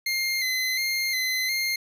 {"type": "tone with vibrato", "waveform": "25% pulse", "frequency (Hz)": 2079, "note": "C7", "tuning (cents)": -12, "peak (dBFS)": -20, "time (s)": [0.06, 1.76], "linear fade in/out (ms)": 5, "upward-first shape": "square", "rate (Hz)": 1.4, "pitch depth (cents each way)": 33, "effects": ["9-bit"]}